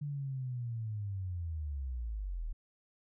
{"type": "linear sweep", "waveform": "sine", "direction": "down", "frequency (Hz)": [147.7, 36.11], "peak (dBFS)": -35, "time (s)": [0.01, 2.53], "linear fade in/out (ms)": 10, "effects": []}